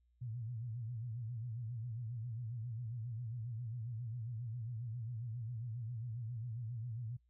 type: tone with vibrato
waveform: sine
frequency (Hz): 116.54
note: A#2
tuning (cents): 0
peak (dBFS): -40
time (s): 0.21-7.17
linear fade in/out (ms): 10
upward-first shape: sine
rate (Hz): 7.4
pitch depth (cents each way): 130
effects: noise-tail reverb RT60 0.1 s tail -21 dB re dry + added 60 Hz sine -70 dBFS peak until 7.29 s